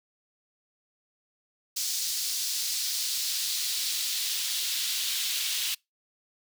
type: noise with high-pass filter sweep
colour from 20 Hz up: pink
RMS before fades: -30 dBFS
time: 1.76-5.75 s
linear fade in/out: 10 ms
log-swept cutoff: 5000 to 3300 Hz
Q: 1.7
effects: noise-tail reverb RT60 0.2 s tail -26 dB re dry